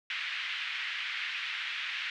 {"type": "band-pass noise", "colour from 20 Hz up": "pink", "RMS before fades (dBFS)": -36, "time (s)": [0.1, 2.1], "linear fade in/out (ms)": 2, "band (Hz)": [1800, 3200], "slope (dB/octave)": 24, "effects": []}